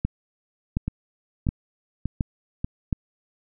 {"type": "two click trains", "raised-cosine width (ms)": 5, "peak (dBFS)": [-13, -10], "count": [4, 5], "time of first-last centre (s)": [[0.88, 2.645], [0.05, 2.928]], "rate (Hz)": [1.7, 1.39], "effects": []}